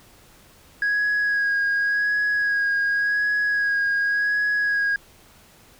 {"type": "tone with vibrato", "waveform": "sine", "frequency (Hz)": 1653, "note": "G#6", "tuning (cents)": -9, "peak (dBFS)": -17, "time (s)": [0.82, 4.96], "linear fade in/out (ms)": 2, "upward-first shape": "sine", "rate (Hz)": 0.89, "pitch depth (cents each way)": 21, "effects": ["tanh soft clip ceiling -17 dBFS", "pink hiss -52 dBFS RMS until 5.79 s"]}